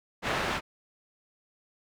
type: low-pass noise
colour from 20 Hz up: white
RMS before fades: -30 dBFS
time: 0.22-0.61 s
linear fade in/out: 50 ms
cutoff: 1900 Hz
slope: 12 dB/octave
effects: none